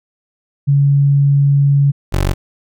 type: tone pair in turn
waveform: sine / 20% pulse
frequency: 140.9 / 47.05 Hz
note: C#3 / F#1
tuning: +29 / +30 cents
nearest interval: octave + perfect fifth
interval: 1899 cents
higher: first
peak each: -8 dBFS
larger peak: neither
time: 0.67-1.92 / 2.12-2.34 s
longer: first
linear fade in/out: 20 ms
effects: none